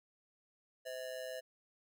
square ring-modulated tone, 580 Hz, D5, 22 cents flat, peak -39 dBFS, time 0.85-1.41 s, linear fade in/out 20 ms, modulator 63.2 Hz, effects none

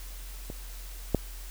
clicks, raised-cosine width 2 ms, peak -24 / -9 dBFS, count 2, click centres 0.501 / 1.147 s, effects added 43 Hz sine -39 dBFS peak until 1.5 s + white hiss -48 dBFS RMS until 1.5 s

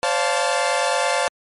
sawtooth chord, D minor seventh, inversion third, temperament equal with one note detuned, 523.3 / 572.6 / 698.5 / 880 Hz, C5 / D5 / F5 / A5, 0 / -44 / 0 / 0 cents, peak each -20 dBFS, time 0.03-1.28 s, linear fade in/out 0 ms, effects MP3 48 kbps

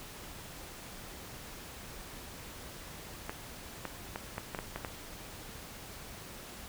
clicks, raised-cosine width 0.5 ms, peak -21 dBFS, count 8, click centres 3.295 / 3.853 / 4.159 / 4.381 / 4.548 / 4.589 / 4.76 / 4.848 s, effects pink hiss -47 dBFS RMS until 6.68 s

